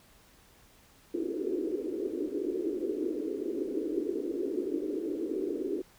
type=band-pass noise; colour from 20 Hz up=pink; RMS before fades=-33 dBFS; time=1.14-5.82 s; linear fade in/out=5 ms; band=300 to 420 Hz; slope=48 dB/octave; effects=pink hiss -60 dBFS RMS until 5.98 s